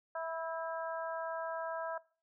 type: harmonic tone with a mistuned harmonic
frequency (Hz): 327.5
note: E4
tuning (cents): -11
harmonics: 2 / 3 / 4 / 5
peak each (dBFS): -38 / -42 / -44 / -46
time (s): 0.15-1.98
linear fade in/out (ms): 5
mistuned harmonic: 5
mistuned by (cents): -26
effects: noise-tail reverb RT60 0.4 s tail -21 dB re dry